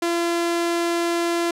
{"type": "tone", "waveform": "sawtooth", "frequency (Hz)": 341.1, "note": "F4", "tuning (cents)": -41, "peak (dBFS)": -16, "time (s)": [0.02, 1.51], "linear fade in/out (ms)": 5, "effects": ["low-pass 11000 Hz 12 dB/octave"]}